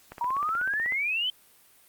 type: click train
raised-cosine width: 0.5 ms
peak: -25 dBFS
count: 14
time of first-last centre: 0.12-0.922 s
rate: 16.2 Hz
type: exponential sweep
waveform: sine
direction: up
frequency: 932.3 to 3120 Hz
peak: -25 dBFS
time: 0.21-1.3 s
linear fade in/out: 2 ms
effects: white hiss -58 dBFS RMS until 1.88 s + Opus 48 kbps